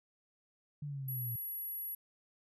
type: exponential sweep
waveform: sine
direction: down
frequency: 149 to 115.1 Hz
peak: -38 dBFS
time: 0.82-1.36 s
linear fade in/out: 5 ms
type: tone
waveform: sine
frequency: 11430 Hz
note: F9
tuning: 39 cents sharp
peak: -38 dBFS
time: 1.08-1.95 s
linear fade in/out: 5 ms
effects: none